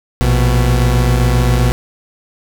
40% pulse tone pair together, 57.97 / 123.47 Hz, A#1 / B2, -9 / 0 cents, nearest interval octave + minor second, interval 1309 cents, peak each -12 dBFS, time 0.21-1.72 s, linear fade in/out 0 ms, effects 7-bit

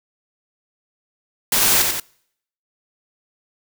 white noise with echo, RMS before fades -17 dBFS, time 1.52-1.82 s, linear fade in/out 2 ms, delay 90 ms, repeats 2, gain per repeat -4 dB, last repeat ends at 2 s, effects noise-tail reverb RT60 0.7 s tail -26 dB re dry

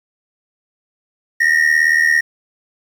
triangle ring-modulated tone, 1864.7 Hz, A#6, in tune, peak -6 dBFS, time 1.4-2.21 s, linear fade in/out 10 ms, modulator 38.9 Hz, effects 7-bit

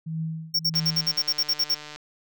sine tone with tremolo, 160.6 Hz, E3, 45 cents flat, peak -25 dBFS, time 0.06-1.19 s, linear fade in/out 10 ms, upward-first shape triangle, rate 1.6 Hz, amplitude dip 95%
square tone bursts, 5490 Hz, F8, 31 cents flat, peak -20 dBFS, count 12, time 0.54-1.748 s, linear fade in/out 10 ms, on 53 ms, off 52 ms
click train, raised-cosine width 0.2 ms, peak -22 dBFS, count 184, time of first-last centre 0.74-1.96 s, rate 150 Hz
effects none

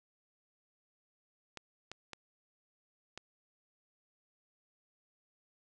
clicks, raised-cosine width 0.2 ms, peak -26 dBFS, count 4, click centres 1.573 / 1.916 / 2.133 / 3.176 s, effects resampled to 22050 Hz

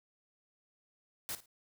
white noise with echo, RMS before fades -39 dBFS, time 1.29-1.35 s, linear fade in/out 0 ms, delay 54 ms, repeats 2, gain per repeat -14 dB, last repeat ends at 1.458 s, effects none

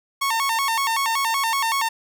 sawtooth tone with vibrato, 1000 Hz, B5, 21 cents sharp, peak -16 dBFS, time 0.21-1.89 s, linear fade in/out 10 ms, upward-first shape square, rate 5.3 Hz, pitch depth 170 cents each way, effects none

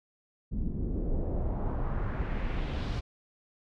brown noise with low-pass filter sweep, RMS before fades -31 dBFS, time 0.51-3.01 s, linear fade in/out 20 ms, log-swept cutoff 220 to 4900 Hz, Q 1.6, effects none

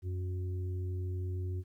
harmonic tone, 91.3 Hz, F#2, 23 cents flat, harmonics 1 / 3 / 4, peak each -33 / -52 / -46 dBFS, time 0.02-1.64 s, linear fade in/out 50 ms, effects 12-bit

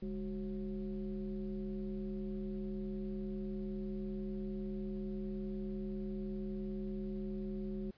sine tone with frequency modulation, 203.2 Hz, G#3, 38 cents flat, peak -37 dBFS, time 0.02-7.91 s, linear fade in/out 5 ms, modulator 168 Hz, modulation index 1, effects pink hiss -68 dBFS RMS until 7.97 s + resampled to 11025 Hz

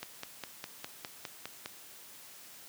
click train, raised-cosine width 0.2 ms, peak -21 dBFS, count 9, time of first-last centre 0.03-1.659 s, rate 4.91 Hz, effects white hiss -52 dBFS RMS until 2.68 s + high-pass 100 Hz 12 dB/octave

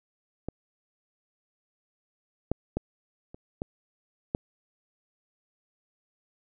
clicks, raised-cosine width 2 ms, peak -19 / -12 / -14 / -30 / -18 / -13 dBFS, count 6, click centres 0.486 / 2.516 / 2.77 / 3.345 / 3.619 / 4.349 s, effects none

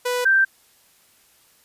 sawtooth / sine tone pair in turn, 493.9 / 1568 Hz, B4 / G6, 0 / 0 cents, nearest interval octave + minor sixth, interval 2000 cents, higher second, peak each -17 / -13 dBFS, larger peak second, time 0.05-0.25 / 0.25-0.45 s, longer neither, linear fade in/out 10 ms, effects white hiss -57 dBFS RMS until 1.64 s + resampled to 32000 Hz

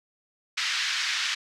pink band-pass noise, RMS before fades -28 dBFS, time 0.57-1.35 s, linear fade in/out 10 ms, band 1600 to 5600 Hz, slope 24 dB/octave, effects none

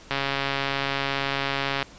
click train, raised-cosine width 0.3 ms, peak -9 dBFS, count 238, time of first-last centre 0.11-1.827 s, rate 138 Hz, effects pink hiss -48 dBFS RMS until 1.98 s + resampled to 16000 Hz

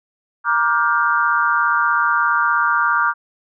sine chord, G minor seventh, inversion first, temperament just, 940.8 / 1176 / 1411.2 / 1568 Hz, Bb5 / D6 / F6 / G6, +16 / +2 / +18 / 0 cents, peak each -22 / -18 / -18 / -22 dBFS, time 0.44-3.14 s, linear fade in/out 50 ms, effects none

